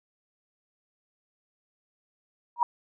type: tone with exponential growth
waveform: sine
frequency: 953 Hz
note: A#5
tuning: 38 cents sharp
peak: -14 dBFS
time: 2.56-2.63 s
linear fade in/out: 2 ms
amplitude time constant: 15 ms
effects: none